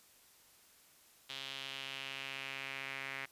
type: tone with band-pass filter sweep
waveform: sawtooth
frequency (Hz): 135.7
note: C#3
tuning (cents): -36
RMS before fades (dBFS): -44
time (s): 1.29-3.26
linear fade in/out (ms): 10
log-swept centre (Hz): 3400 to 2100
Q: 3.1
effects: white hiss -64 dBFS RMS until 3.31 s + resampled to 32000 Hz